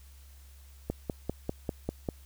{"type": "click train", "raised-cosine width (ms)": 2, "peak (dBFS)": -17, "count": 7, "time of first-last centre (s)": [0.9, 2.088], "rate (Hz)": 5.05, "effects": ["added 68 Hz sine -50 dBFS peak until 2.25 s", "white hiss -61 dBFS RMS until 2.25 s"]}